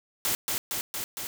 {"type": "noise with echo", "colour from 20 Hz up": "white", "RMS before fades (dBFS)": -27, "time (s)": [0.25, 0.35], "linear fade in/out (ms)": 0, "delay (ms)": 230, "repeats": 4, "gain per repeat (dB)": -2, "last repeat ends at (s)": 1.27, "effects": []}